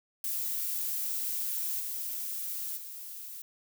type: noise with level steps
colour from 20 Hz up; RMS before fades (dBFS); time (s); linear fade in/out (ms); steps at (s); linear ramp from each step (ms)
violet; -33 / -36 / -43; 0.24-3.42; 2; 1.79 / 2.76; 20
effects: none